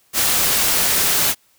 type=noise; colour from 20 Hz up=white; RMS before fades=-17 dBFS; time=0.13-1.35 s; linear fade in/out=50 ms; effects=white hiss -58 dBFS RMS until 1.58 s